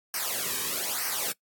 white noise with flanger, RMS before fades -30 dBFS, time 0.14-1.32 s, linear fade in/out 2 ms, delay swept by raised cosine 0.27 to 1.47 ms, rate 1.1 Hz, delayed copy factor -0.8, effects noise-tail reverb RT60 0.1 s tail -22 dB re dry + AAC 64 kbps

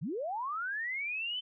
sine linear sweep, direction up, 116.54 to 3084 Hz, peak -33 dBFS, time 0.01-1.41 s, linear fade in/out 20 ms, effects none

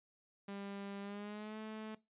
sawtooth tone with pitch glide, 199.3 to 217.3 Hz, G3 to A3, +29 to -21 cents, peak -40 dBFS, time 0.48-1.95 s, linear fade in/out 5 ms, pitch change +150 cents, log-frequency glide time 1.01-1.58 s, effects noise-tail reverb RT60 0.2 s tail -18 dB re dry + resampled to 8000 Hz

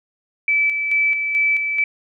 sine tone with tremolo, 2310 Hz, D7, 29 cents flat, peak -14 dBFS, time 0.48-1.84 s, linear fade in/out 2 ms, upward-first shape square, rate 2.3 Hz, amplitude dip 45%, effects none

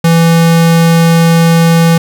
square tone, 166.3 Hz, E3, 16 cents sharp, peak -5 dBFS, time 0.04-1.98 s, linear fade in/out 5 ms, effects none

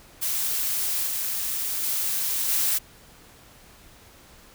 blue noise with level steps, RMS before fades -26 / -28 / -26 / -23 dBFS, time 0.21-2.79 s, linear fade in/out 20 ms, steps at 1.06 / 1.83 / 2.48 s, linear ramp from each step 10 ms, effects pink hiss -51 dBFS RMS until 4.54 s

